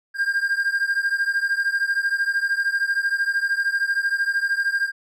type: beating tone pair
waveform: triangle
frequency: 1600 / 1613 Hz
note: G6 / G6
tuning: +35 / +49 cents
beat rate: 13 Hz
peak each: -20 / -22 dBFS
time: 0.14-4.92 s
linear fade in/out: 50 ms
effects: none